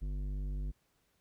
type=tone with tanh clipping; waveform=triangle; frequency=49.18 Hz; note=G1; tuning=6 cents sharp; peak=-36 dBFS; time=0.01-0.72 s; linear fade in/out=20 ms; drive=16 dB; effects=pink hiss -75 dBFS RMS until 1.2 s